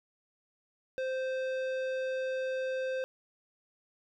triangle tone with tanh clipping, 521 Hz, C5, 7 cents flat, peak -33 dBFS, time 0.98-3.04 s, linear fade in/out 0 ms, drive 18 dB, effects none

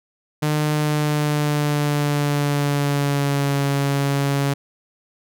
sawtooth tone with pitch glide, 151 to 140.08 Hz, D3 to C#3, +48 to +18 cents, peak -14 dBFS, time 0.42-4.54 s, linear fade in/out 10 ms, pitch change -130 cents, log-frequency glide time 0.73-3.65 s, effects none

